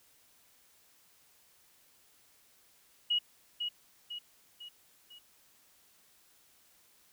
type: tone with echo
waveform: sine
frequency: 2901 Hz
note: F#7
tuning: 35 cents flat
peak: -26 dBFS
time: 3.1-3.19 s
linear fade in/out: 10 ms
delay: 500 ms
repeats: 4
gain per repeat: -6 dB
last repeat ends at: 5.19 s
effects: white hiss -65 dBFS RMS until 7.12 s